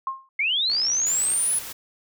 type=tone with exponential decay; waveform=sine; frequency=1066 Hz; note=C6; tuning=32 cents sharp; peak=-21 dBFS; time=0.07-0.29 s; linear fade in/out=2 ms; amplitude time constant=47 ms
type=linear sweep; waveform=sine; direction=up; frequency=2093 to 10548 Hz; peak=-20 dBFS; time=0.39-1.59 s; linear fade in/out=5 ms
type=click train; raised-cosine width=0.2 ms; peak=-21 dBFS; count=39; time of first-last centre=0.7-1.335 s; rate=59.8 Hz
type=noise; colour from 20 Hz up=white; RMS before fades=-36 dBFS; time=1.06-1.73 s; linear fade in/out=10 ms
effects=none